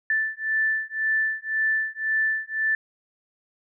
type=beating tone pair; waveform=sine; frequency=1760 / 1761.9 Hz; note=A6 / A6; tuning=0 / +2 cents; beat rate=1.9 Hz; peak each=-25 dBFS; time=0.1-2.75 s; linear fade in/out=2 ms; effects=none